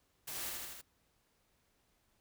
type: noise with echo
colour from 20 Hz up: white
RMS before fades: -43 dBFS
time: 0.27-0.5 s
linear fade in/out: 10 ms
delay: 79 ms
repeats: 4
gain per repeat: -2 dB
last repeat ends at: 0.816 s
effects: pink hiss -75 dBFS RMS until 2.2 s